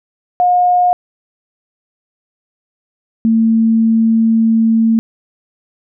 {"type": "tone pair in turn", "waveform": "sine", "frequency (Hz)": [717, 225.1], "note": ["F5", "A3"], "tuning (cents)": [45, 40], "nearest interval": "octave + minor sixth", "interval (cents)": 2005, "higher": "first", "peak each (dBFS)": -8, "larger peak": "neither", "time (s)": [[0.4, 0.93], [3.25, 4.99]], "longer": "second", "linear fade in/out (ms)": 0, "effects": []}